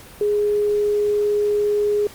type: tone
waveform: sine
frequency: 415.1 Hz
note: G#4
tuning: 1 cent flat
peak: -16 dBFS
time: 0.21-2.07 s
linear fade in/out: 2 ms
effects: pink hiss -42 dBFS RMS until 2.14 s + Opus 48 kbps